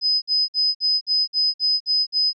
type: tone bursts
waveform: sine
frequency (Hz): 5030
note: D#8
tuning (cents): +18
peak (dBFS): -16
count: 9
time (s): 0.01-2.332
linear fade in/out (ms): 50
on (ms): 210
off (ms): 54
effects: none